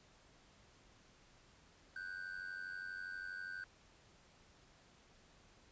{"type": "ring-modulated tone", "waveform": "triangle", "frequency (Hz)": 1528, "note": "G6", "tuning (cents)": -45, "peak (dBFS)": -39, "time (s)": [1.96, 3.64], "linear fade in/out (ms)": 0, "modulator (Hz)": 46.2, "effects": ["pink hiss -66 dBFS RMS until 5.71 s", "resampled to 16000 Hz"]}